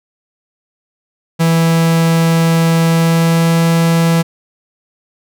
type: tone with pitch glide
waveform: 45% pulse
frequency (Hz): 164.81 to 166.05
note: E3 to E3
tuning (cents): 0 to +13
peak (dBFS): -9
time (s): 1.39-4.23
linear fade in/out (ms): 20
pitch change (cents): +13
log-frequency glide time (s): 2.87-3.64
effects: none